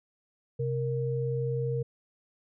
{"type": "tone pair together", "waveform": "sine", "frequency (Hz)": [130.77, 466], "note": ["C3", "A#4"], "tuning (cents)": [-1, -1], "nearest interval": "octave + minor seventh", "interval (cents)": 2200, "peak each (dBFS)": [-29, -31], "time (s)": [0.59, 1.83], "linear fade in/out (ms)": 10, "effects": []}